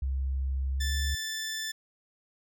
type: tone with pitch glide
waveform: sine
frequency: 66.7 to 69.89 Hz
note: C2 to C#2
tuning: +34 to +15 cents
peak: -27 dBFS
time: 0.02-1.15 s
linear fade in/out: 5 ms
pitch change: +81 cents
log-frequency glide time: 0.73-0.94 s
type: tone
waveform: 15% pulse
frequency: 1760 Hz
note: A6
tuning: in tune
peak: -26 dBFS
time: 0.8-1.72 s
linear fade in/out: 10 ms
effects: none